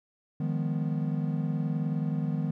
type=chord; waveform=triangle; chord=F half-diminished seventh; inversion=third; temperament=equal with one note detuned; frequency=155.56 / 174.61 / 205.4 / 246.9 Hz; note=Eb3 / F3 / Ab3 / Cb4; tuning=0 / 0 / -19 / 0 cents; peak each=-27 / -33 / -33 / -33 dBFS; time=0.4-2.51 s; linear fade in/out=5 ms; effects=none